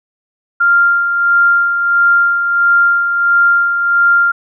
sine tone with tremolo, 1394 Hz, F6, 4 cents flat, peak -6 dBFS, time 0.6-4.32 s, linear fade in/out 10 ms, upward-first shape sine, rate 1.5 Hz, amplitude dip 50%, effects none

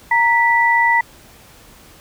sine tone pair together, 928.8 / 1968 Hz, A#5 / B6, -7 / -7 cents, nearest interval octave + minor second, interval 1300 cents, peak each -14 dBFS, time 0.11-1.01 s, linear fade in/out 5 ms, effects pink hiss -45 dBFS RMS until 2 s

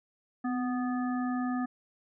harmonic tone with a mistuned harmonic, 246.9 Hz, B3, in tune, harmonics 1 / 3 / 5 / 7, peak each -29 / -38 / -40 / -44 dBFS, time 0.44-1.66 s, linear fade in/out 10 ms, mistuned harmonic 1, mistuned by +35 cents, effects none

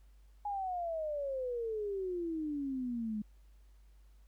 sine exponential sweep, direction down, 834 to 207.7 Hz, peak -34 dBFS, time 0.45-3.22 s, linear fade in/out 5 ms, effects added 50 Hz sine -57 dBFS peak until 4.27 s + pink hiss -75 dBFS RMS until 4.27 s

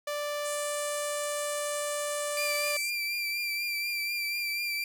sawtooth tone, 587.3 Hz, D5, in tune, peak -27 dBFS, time 0.07-2.77 s, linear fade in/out 5 ms
pink band-pass noise, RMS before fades -40 dBFS, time 0.44-2.91 s, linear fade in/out 20 ms, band 6900 to 10000 Hz, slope 48 dB/octave
30% pulse tone with vibrato, 2361 Hz, D7, 9 cents sharp, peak -27 dBFS, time 2.37-4.84 s, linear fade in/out 2 ms, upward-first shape triangle, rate 4.1 Hz, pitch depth 35 cents each way
effects none

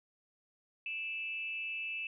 sine tone with frequency modulation, 2637 Hz, E7, in tune, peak -36 dBFS, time 0.86-2.07 s, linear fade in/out 2 ms, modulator 260 Hz, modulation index 0.42, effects none

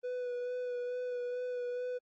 triangle tone with vibrato, 493.8 Hz, B4, in tune, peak -32 dBFS, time 0.03-1.99 s, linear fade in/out 20 ms, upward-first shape sine, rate 2.3 Hz, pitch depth 19 cents each way, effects MP3 32 kbps

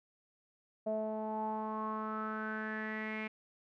sawtooth tone with low-pass filter sweep, 216.9 Hz, A3, 25 cents flat, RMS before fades -38 dBFS, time 0.86-3.28 s, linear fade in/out 10 ms, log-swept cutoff 640 to 2300 Hz, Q 7.7, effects none

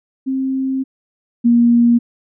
sine tone pair in turn, 265.1 / 236.8 Hz, C4 / A#3, +23 / +27 cents, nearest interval major second, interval 196 cents, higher first, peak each -16 / -8 dBFS, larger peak second, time 0.26-0.84 / 1.44-1.99 s, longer first, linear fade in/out 20 ms, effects none

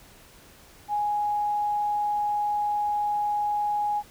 sine tone, 830.6 Hz, G#5, in tune, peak -23 dBFS, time 0.88-4.03 s, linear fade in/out 50 ms, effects pink hiss -52 dBFS RMS until 4.1 s

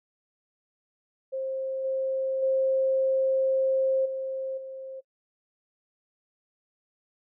sine tone with level steps, 530 Hz, C5, 22 cents sharp, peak -28 / -25 / -21 / -29 / -36 dBFS, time 1.32-5.01 s, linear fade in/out 20 ms, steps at 1.84 / 2.42 / 4.05 / 4.57 s, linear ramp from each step 10 ms, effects noise-tail reverb RT60 0.1 s tail -22 dB re dry

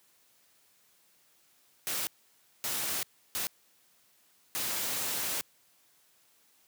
white noise bursts at uneven times, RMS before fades -33 dBFS, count 4, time 1.87-2.07 / 2.64-3.03 / 3.35-3.47 / 4.55-5.41 s, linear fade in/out 0 ms, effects white hiss -66 dBFS RMS until 6.67 s + high-pass 100 Hz 12 dB/octave

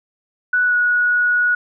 sine tone with pitch glide, 1480 to 1459.6 Hz, F#6 to F#6, 0 to -24 cents, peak -13 dBFS, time 0.53-1.55 s, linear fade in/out 5 ms, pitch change -24 cents, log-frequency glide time 0.64-0.76 s, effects none

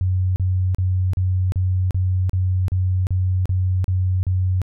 sine tone bursts, 92.5 Hz, F#2, in tune, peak -16 dBFS, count 12, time 0.01-4.617 s, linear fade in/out 0 ms, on 350 ms, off 37 ms, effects none

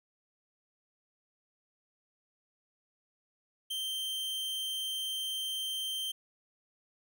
45% pulse tone, 3136 Hz, G7, in tune, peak -33 dBFS, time 3.7-6.12 s, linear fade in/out 10 ms, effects none

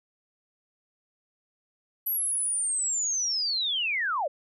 sine linear sweep, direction down, 11840 to 510 Hz, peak -25 dBFS, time 2.06-4.28 s, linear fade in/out 10 ms, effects none

